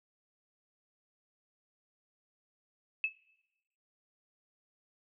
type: tone with exponential decay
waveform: sine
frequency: 2606 Hz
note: E7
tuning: 20 cents flat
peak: -24 dBFS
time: 3.04-3.15 s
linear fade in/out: 1 ms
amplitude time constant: 22 ms
effects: noise-tail reverb RT60 1.0 s tail -22 dB re dry